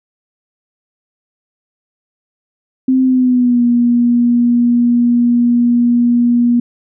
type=tone with pitch glide; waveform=sine; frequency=260 to 239.8 Hz; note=C4 to A#3; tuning=-11 to +49 cents; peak=-8 dBFS; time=2.88-6.6 s; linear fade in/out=5 ms; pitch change=-140 cents; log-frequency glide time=3.03-3.63 s; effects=none